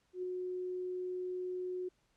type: tone with ADSR envelope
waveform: sine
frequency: 364.8 Hz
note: F#4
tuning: 24 cents flat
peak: -34 dBFS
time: 0.13-1.89 s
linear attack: 100 ms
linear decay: 5 ms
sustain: -2 dB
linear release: 11 ms
effects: pink hiss -75 dBFS RMS until 2.16 s + low-pass 8000 Hz 12 dB/octave

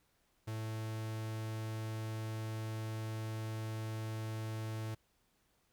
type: tone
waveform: 45% pulse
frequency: 110 Hz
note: A2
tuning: in tune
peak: -38 dBFS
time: 0.47-4.95 s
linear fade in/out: 10 ms
effects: pink hiss -75 dBFS RMS until 5.72 s

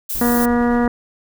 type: noise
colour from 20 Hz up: violet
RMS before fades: -24 dBFS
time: 0.09-0.46 s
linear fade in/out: 10 ms
type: noise with tremolo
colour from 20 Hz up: brown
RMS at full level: -31 dBFS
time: 0.14-0.88 s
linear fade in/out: 20 ms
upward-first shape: sine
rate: 8.7 Hz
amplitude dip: 25%
type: harmonic tone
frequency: 240 Hz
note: B3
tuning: 49 cents flat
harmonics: 1 / 2 / 3 / 4 / 5 / 6 / 7 / 8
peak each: -15 / -21 / -25 / -27 / -29 / -31 / -32 / -33 dBFS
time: 0.21-0.88 s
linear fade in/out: 2 ms
effects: none

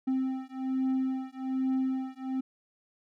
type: beating tone pair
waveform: triangle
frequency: 261.6 / 262.8 Hz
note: C4 / C4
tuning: 0 / +8 cents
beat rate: 1.2 Hz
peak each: -29 dBFS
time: 0.07-2.41 s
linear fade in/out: 10 ms
effects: none

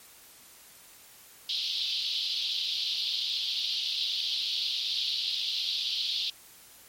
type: band-pass noise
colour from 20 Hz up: pink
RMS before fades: -31 dBFS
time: 1.49-6.3 s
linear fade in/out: 2 ms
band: 3200 to 4600 Hz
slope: 48 dB/octave
effects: white hiss -53 dBFS RMS until 6.88 s + MP3 64 kbps

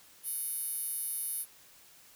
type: tone with high-pass filter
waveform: 10% pulse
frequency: 740 Hz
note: F#5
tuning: in tune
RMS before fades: -36 dBFS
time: 0.23-1.46 s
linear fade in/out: 50 ms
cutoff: 11000 Hz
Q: 3.2
effects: white hiss -58 dBFS RMS until 2.15 s

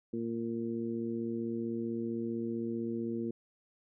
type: harmonic tone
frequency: 115.6 Hz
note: A#2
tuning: 14 cents flat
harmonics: 1 / 2 / 3 / 4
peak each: -46 / -35 / -37 / -43 dBFS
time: 0.13-3.31 s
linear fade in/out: 5 ms
effects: none

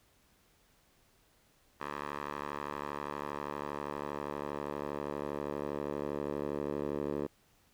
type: tone with band-pass filter sweep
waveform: 10% pulse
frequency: 72.5 Hz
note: D2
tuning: 22 cents flat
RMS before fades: -38 dBFS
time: 1.8-7.27 s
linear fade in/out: 10 ms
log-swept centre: 1200 to 450 Hz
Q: 1.4
effects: pink hiss -68 dBFS RMS until 7.73 s

